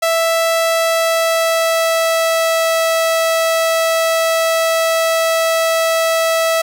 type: tone with pitch glide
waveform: sawtooth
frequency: 659.3 to 654 Hz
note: E5 to E5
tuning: 0 to -14 cents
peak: -9 dBFS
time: 0.02-6.62 s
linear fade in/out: 10 ms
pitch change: -14 cents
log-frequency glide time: 0.49-2.79 s
effects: none